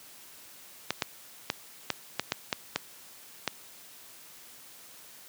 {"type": "clicks", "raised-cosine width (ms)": 0.2, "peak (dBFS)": -9, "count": 9, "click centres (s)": [0.906, 1.022, 1.501, 1.903, 2.196, 2.321, 2.528, 2.76, 3.477], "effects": ["white hiss -51 dBFS RMS until 5.28 s", "high-pass 100 Hz 12 dB/octave"]}